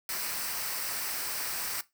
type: noise with comb filter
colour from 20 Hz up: white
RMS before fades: -34 dBFS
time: 0.09-1.81 s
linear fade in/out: 2 ms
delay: 0.29 ms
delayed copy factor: -0.5
effects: noise-tail reverb RT60 0.2 s tail -18 dB re dry